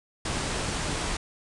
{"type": "low-pass noise", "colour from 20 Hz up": "pink", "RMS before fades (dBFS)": -30, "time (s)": [0.25, 1.17], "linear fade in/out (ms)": 5, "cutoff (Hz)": 9800, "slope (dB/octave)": 96, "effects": []}